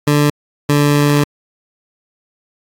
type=tone pair in turn; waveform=20% pulse; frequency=146.83 / 145.56 Hz; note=D3 / D3; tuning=0 / -15 cents; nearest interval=unison; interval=15 cents; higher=first; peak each=-5 dBFS; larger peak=neither; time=0.07-0.3 / 0.69-1.24 s; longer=second; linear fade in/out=5 ms; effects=AAC 64 kbps